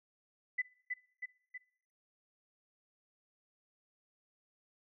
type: tone with echo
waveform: sine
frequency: 2000 Hz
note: B6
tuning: 21 cents sharp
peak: -30 dBFS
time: 0.58-0.62 s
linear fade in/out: 10 ms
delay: 320 ms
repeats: 3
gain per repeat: -4 dB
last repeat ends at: 1.58 s
effects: noise-tail reverb RT60 0.6 s tail -22 dB re dry